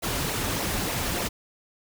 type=noise with flanger; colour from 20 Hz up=pink; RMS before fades=-28 dBFS; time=0.02-1.29 s; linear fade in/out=20 ms; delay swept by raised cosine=0.6 to 6.4 ms; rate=3.4 Hz; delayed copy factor=-0.6; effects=none